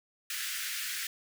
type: high-pass noise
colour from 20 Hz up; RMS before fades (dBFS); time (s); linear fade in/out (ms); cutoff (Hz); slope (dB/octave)
pink; -36; 0.3-1.07; 2; 1500; 48
effects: none